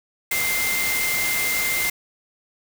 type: tone in noise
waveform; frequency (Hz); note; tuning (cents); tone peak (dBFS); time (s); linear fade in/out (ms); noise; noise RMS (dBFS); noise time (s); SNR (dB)
sine; 2093; C7; 0; -23; 0.31-1.9; 5; white; -25; 0.31-1.9; -1
effects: none